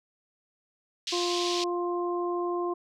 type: band-pass noise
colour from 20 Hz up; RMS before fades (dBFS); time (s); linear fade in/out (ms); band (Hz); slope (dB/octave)
pink; -33; 1.07-1.64; 2; 3100 to 5400; 24
type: harmonic tone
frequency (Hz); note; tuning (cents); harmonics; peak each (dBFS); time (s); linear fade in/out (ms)
350.7; F4; +7; 1 / 2 / 3; -28 / -36 / -34; 1.12-2.74; 10
effects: none